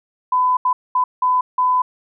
sine tone bursts at uneven times, 1005 Hz, B5, 30 cents sharp, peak -13 dBFS, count 5, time 0.32-0.57 / 0.65-0.73 / 0.95-1.04 / 1.22-1.41 / 1.58-1.82 s, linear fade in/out 5 ms, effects none

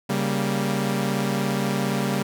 sawtooth chord, G diminished, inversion second, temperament equal, 138.59 / 196 / 233.1 Hz, Db3 / G3 / Bb3, 0 / 0 / 0 cents, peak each -23 / -21 / -24 dBFS, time 0.09-2.23 s, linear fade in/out 10 ms, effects none

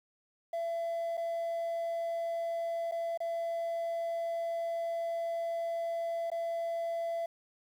triangle tone with dropouts, 672 Hz, E5, 33 cents sharp, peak -29 dBFS, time 0.53-7.26 s, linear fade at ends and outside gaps 5 ms, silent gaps 1.171-1.176 / 2.913-2.92 / 3.175-3.203 / 6.302-6.316 s, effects tanh soft clip ceiling -26 dBFS + 10-bit

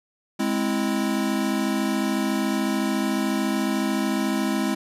square chord, Ab augmented, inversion none, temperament equal, 207.7 / 261.6 / 329.6 Hz, Ab3 / C4 / E4, 0 / 0 / 0 cents, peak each -26 / -27 / -28 dBFS, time 0.39-4.75 s, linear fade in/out 10 ms, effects resampled to 32000 Hz + 10-bit

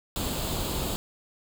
pink noise with comb filter, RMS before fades -30 dBFS, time 0.16-0.96 s, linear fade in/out 0 ms, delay 0.26 ms, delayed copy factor +0.6, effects none

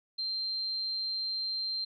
sine tone, 4153 Hz, C8, 14 cents flat, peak -31 dBFS, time 0.18-1.85 s, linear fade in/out 10 ms, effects none

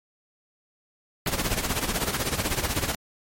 pink noise with tremolo, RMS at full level -24 dBFS, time 1.26-2.95 s, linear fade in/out 2 ms, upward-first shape sine, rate 16 Hz, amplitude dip 70%, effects MP3 64 kbps

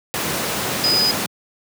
sine tone in noise, 4978 Hz, D#8, in tune, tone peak -15 dBFS, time 0.84-1.11 s, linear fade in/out 0 ms, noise pink, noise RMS -22 dBFS, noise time 0.14-1.26 s, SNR +4 dB, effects high-pass 150 Hz 12 dB/octave

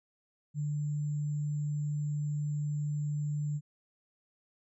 sine tone with sample-and-hold, 147.9 Hz, D3, 13 cents sharp, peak -30 dBFS, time 0.54-3.61 s, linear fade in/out 50 ms, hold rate 7350 Hz, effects resampled to 22050 Hz

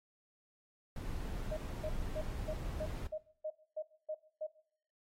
brown noise, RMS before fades -40 dBFS, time 0.96-3.07 s, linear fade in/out 2 ms
sine tone bursts, 620 Hz, D#5, 6 cents flat, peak -36 dBFS, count 10, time 1.51-4.47 s, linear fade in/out 10 ms, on 62 ms, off 260 ms
effects noise-tail reverb RT60 0.6 s tail -18 dB re dry + AAC 48 kbps

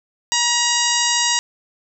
harmonic tone, 953 Hz, A#5, 38 cents sharp, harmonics 1 / 2 / 3 / 4 / 5 / 6 / 7 / 8, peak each -24 / -24 / -24 / -24 / -24 / -24 / -24 / -24 dBFS, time 0.32-1.39 s, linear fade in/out 0 ms, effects none

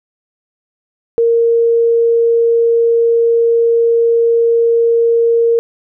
sine tone, 464 Hz, A#4, 8 cents flat, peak -8 dBFS, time 1.18-5.59 s, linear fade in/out 0 ms, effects none

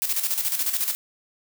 blue noise with tremolo, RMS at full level -23 dBFS, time 0.02-0.95 s, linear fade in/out 0 ms, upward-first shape square, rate 14 Hz, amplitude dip 60%, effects none

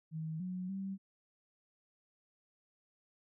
sine tone with pitch steps, 158.9 / 183 / 193.6 Hz, D#3 / F#3 / G3, +37 / -19 / -21 cents, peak -37 dBFS, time 0.11-0.98 s, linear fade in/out 50 ms, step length 290 ms, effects none

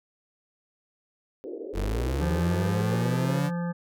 pink band-pass noise, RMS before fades -37 dBFS, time 1.44-3.39 s, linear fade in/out 0 ms, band 310 to 510 Hz, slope 48 dB/octave
35% pulse linear sweep, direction up, 44.07 to 146.5 Hz, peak -24 dBFS, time 1.73-3.51 s, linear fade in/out 50 ms
harmonic tone, 172.9 Hz, F3, 17 cents flat, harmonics 1 / 3 / 5 / 7 / 9 / 10, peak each -27 / -37 / -41 / -44 / -46 / -47 dBFS, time 2.2-3.73 s, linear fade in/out 20 ms
effects none

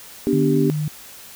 sine chord, G major, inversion first, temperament equal, 246.9 / 293.7 / 392 Hz, B3 / D4 / G4, 0 / 0 / 0 cents, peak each -20 dBFS, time 0.27-0.7 s, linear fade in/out 0 ms
sine tone, 151.8 Hz, D#3, 42 cents flat, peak -20 dBFS, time 0.33-0.88 s, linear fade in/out 2 ms
effects white hiss -41 dBFS RMS until 1.35 s

